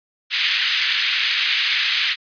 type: band-pass noise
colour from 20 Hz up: white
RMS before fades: -20 dBFS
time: 0.3-2.16 s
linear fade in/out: 50 ms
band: 1800 to 3900 Hz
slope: 24 dB/octave
effects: resampled to 11025 Hz